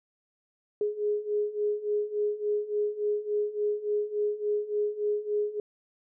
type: beating tone pair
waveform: sine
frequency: 415.3 / 418.8 Hz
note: G#4 / G#4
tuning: 0 / +15 cents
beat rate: 3.5 Hz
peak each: -31 / -28 dBFS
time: 0.81-5.6 s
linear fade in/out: 2 ms
effects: none